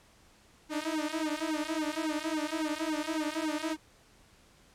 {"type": "tone with flanger", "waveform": "sawtooth", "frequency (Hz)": 311.1, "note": "D#4", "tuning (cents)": 0, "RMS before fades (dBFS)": -33, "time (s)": [0.69, 3.77], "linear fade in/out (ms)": 50, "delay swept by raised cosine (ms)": [1.6, 6.6], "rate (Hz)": 3.6, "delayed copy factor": -1, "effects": ["pink hiss -61 dBFS RMS until 4.74 s", "low-pass 10000 Hz 12 dB/octave"]}